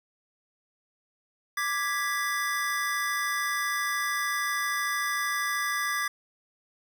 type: chord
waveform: square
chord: G# diminished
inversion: second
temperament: equal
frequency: 1174.7 / 1661.2 / 1975.5 Hz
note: D6 / G#6 / B6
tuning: 0 / 0 / 0 cents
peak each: -32 dBFS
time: 1.57-6.08 s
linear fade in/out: 5 ms
effects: none